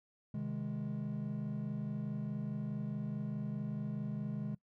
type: chord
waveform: triangle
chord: Ab major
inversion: first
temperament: equal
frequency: 130.81 / 155.56 / 207.7 Hz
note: C3 / Eb3 / Ab3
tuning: 0 / 0 / 0 cents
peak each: -39 / -39 / -37 dBFS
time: 0.34-4.55 s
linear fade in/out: 5 ms
effects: noise-tail reverb RT60 0.1 s tail -23 dB re dry + tanh soft clip ceiling -27 dBFS